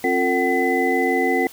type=tone cluster; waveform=sine; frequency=266.8 / 353.1 / 450.3 / 757 / 2013 Hz; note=C4 / F4 / A4 / F#5 / B6; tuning=+34 / +19 / +40 / +39 / +33 cents; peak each=-23 dBFS; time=0.04-1.47 s; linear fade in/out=2 ms; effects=white hiss -43 dBFS RMS until 1.52 s